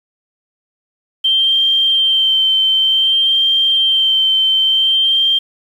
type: tone with vibrato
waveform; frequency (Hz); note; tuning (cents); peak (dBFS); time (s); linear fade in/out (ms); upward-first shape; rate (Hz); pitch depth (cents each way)
sine; 3136; G7; 0; -10; 1.24-5.39; 10; sine; 0.55; 19
effects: 7-bit